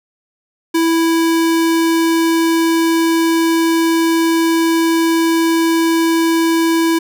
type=tone; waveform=square; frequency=329.6 Hz; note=E4; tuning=in tune; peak=-12 dBFS; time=0.74-6.99 s; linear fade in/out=10 ms; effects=none